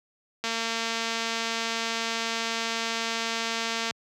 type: click train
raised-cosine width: 0.2 ms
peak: -12 dBFS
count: 792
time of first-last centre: 0.44-3.909 s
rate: 228 Hz
effects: high-pass 100 Hz 12 dB/octave